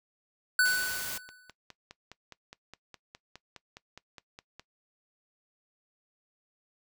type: tone with exponential decay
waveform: square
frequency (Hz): 1494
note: F#6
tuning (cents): +16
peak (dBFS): -20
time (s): 0.59-1.51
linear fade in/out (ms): 2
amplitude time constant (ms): 200
type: noise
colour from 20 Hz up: white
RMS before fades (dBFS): -37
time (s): 0.65-1.18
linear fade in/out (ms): 5
type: click train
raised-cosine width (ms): 0.2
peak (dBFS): -28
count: 17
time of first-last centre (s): 1.29-4.596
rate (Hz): 4.84
effects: noise-tail reverb RT60 0.1 s tail -19 dB re dry